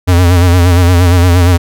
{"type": "tone with vibrato", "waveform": "square", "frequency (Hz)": 88.4, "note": "F2", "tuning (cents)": 22, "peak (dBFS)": -5, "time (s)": [0.07, 1.58], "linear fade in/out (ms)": 20, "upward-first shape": "sine", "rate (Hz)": 8.6, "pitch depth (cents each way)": 63, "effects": []}